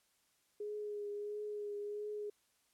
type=tone with vibrato; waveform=sine; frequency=415.3 Hz; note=G#4; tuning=in tune; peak=-39 dBFS; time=0.6-2.3 s; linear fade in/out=5 ms; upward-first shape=triangle; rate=1.5 Hz; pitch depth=25 cents each way; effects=white hiss -75 dBFS RMS until 2.73 s + low-pass 12000 Hz 12 dB/octave